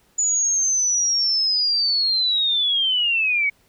sine linear sweep, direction down, 6960 to 2214 Hz, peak -17 dBFS, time 0.18-3.5 s, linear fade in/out 10 ms, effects pink hiss -60 dBFS RMS until 3.68 s

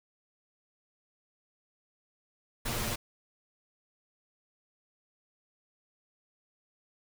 pink noise with comb filter, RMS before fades -33 dBFS, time 2.65-2.96 s, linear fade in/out 10 ms, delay 8.5 ms, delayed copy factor +0.65, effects none

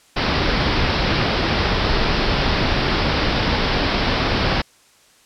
pink low-pass noise, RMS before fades -19 dBFS, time 0.16-4.62 s, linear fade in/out 10 ms, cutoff 5300 Hz, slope 96 dB/octave, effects white hiss -53 dBFS RMS until 5.25 s + low-pass 9000 Hz 12 dB/octave

